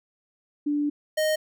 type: tone pair in turn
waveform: sine / square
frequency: 292.7 / 620.2 Hz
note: D4 / D#5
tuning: -6 / -6 cents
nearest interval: octave + minor second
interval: 1300 cents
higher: second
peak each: -22 dBFS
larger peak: neither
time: 0.66-0.9 / 1.17-1.36 s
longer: first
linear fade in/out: 10 ms
effects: none